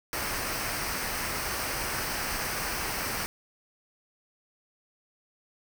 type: noise with comb filter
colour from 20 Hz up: pink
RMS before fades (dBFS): -32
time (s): 0.13-3.26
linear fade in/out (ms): 0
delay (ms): 0.28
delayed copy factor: -0.55
effects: none